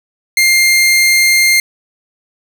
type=tone; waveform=sawtooth; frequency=2110 Hz; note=C7; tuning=14 cents sharp; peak=-4 dBFS; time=0.37-1.6 s; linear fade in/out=2 ms; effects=none